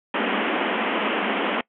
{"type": "band-pass noise", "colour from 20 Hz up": "pink", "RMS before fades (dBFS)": -24, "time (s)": [0.14, 1.61], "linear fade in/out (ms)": 2, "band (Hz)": [200, 3200], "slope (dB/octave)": 96, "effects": ["noise-tail reverb RT60 0.1 s tail -23 dB re dry"]}